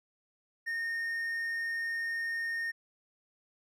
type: tone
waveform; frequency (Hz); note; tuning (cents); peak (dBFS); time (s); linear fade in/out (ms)
triangle; 1838; A#6; -25; -30; 0.66-2.72; 20
effects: none